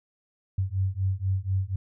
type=beating tone pair; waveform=sine; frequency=93.5 / 97.6 Hz; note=F#2 / G2; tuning=+19 / -7 cents; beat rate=4.1 Hz; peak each=-27 dBFS; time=0.58-1.76 s; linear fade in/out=5 ms; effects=none